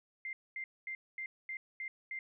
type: tone bursts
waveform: sine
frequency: 2093 Hz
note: C7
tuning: in tune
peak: -38 dBFS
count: 7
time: 0.25-2.19 s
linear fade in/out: 2 ms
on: 80 ms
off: 230 ms
effects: none